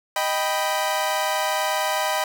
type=chord; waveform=sawtooth; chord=Eb augmented; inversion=none; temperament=equal; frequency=622.3 / 784 / 987.8 Hz; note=Eb5 / G5 / B5; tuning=0 / 0 / 0 cents; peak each=-22 dBFS; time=0.16-2.24 s; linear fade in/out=2 ms; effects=none